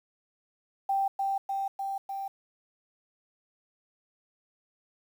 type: tone with echo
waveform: sine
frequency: 784 Hz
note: G5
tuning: in tune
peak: -24 dBFS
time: 0.89-1.08 s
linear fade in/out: 5 ms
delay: 300 ms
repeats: 4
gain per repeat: -2 dB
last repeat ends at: 2.28 s
effects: 9-bit